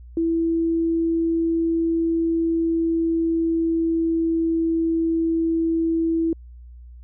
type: tone with pitch glide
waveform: sine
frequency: 330.6 to 328.5 Hz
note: E4 to E4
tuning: +5 to -6 cents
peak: -18 dBFS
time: 0.17-6.33 s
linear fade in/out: 2 ms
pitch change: -11 cents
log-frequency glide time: 2.22-4.67 s
effects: added 60 Hz sine -39 dBFS peak until 7.03 s